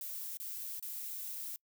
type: noise with dropouts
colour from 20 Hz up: violet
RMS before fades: -42 dBFS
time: 0.01-1.56 s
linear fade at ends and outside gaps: 1 ms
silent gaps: 0.371-0.4 / 0.797-0.825 s
effects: noise-tail reverb RT60 0.1 s tail -26 dB re dry